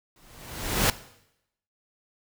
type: noise with exponential growth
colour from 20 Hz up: pink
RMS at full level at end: -19 dBFS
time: 0.16-0.9 s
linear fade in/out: 2 ms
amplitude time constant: 160 ms
effects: noise-tail reverb RT60 0.8 s tail -17 dB re dry